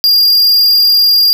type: tone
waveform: square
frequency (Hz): 4807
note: D8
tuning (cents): +39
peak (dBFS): -6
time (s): 0.04-1.33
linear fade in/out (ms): 0
effects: none